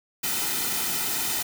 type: noise with comb filter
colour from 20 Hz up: white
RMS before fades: -27 dBFS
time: 0.23-1.43 s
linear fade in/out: 10 ms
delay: 1.8 ms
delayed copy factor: -0.65
effects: none